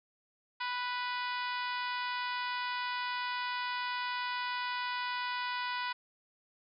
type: harmonic tone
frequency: 493.5 Hz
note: B4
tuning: 1 cent flat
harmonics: 2 / 3 / 4 / 5 / 6 / 7 / 8 / 9 / 10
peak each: -36 / -40 / -42 / -44 / -46 / -47 / -48 / -49 / -50 dBFS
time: 0.6-5.93 s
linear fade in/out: 10 ms
effects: none